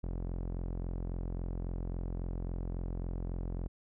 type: tone with low-pass filter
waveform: sawtooth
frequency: 43.65 Hz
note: F1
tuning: in tune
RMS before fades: -37 dBFS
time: 0.03-3.68 s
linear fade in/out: 10 ms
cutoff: 590 Hz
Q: 0.66
effects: none